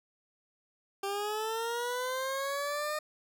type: linear sweep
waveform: 20% pulse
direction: up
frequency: 392 to 612 Hz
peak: -27 dBFS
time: 1.03-2.99 s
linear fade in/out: 5 ms
effects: none